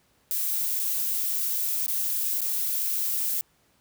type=noise with dropouts; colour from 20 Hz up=violet; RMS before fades=-27 dBFS; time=0.31-3.41 s; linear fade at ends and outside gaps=0 ms; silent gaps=0.794-0.798 / 1.863-1.88 / 2.406-2.416 s; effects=pink hiss -65 dBFS RMS until 3.8 s + high-pass 60 Hz 12 dB/octave